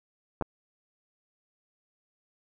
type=clicks; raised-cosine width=1 ms; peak=-16 dBFS; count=2; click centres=0.412 / 0.423 s; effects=none